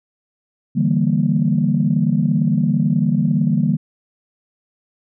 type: chord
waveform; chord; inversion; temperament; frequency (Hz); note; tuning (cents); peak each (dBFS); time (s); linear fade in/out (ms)
sine; E half-diminished seventh; third; equal; 146.83 / 164.81 / 196 / 233.1; D3 / E3 / G3 / Bb3; 0 / 0 / 0 / 0; -19; 0.75-3.77; 20
effects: tanh soft clip ceiling -4 dBFS